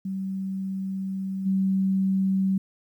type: tone with level steps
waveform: sine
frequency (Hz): 191.7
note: G3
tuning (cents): -38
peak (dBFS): -27 / -20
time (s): 0.05-2.58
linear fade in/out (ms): 5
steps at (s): 1.45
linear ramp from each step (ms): 20
effects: 10-bit